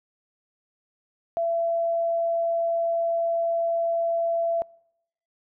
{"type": "tone", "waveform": "sine", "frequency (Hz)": 672, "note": "E5", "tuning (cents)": 33, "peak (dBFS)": -22, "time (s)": [1.37, 4.62], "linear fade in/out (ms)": 0, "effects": ["noise-tail reverb RT60 0.8 s tail -26 dB re dry"]}